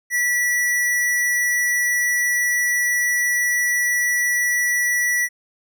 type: tone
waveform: square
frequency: 1951 Hz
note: B6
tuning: 22 cents flat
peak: -18 dBFS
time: 0.1-5.29 s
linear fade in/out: 50 ms
effects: none